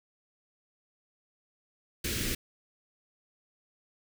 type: band-stop noise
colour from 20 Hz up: pink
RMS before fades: -32 dBFS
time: 2.04-2.35 s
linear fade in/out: 5 ms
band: 430 to 1700 Hz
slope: 24 dB/octave
effects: none